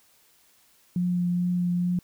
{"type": "tone with vibrato", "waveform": "sine", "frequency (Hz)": 177.2, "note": "F3", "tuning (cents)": 25, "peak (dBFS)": -22, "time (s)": [0.96, 1.99], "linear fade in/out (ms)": 2, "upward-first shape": "triangle", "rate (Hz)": 2.3, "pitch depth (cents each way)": 14, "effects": ["white hiss -61 dBFS RMS until 2.03 s"]}